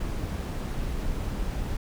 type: noise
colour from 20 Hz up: brown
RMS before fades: -30 dBFS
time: 0-1.77 s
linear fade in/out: 5 ms
effects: none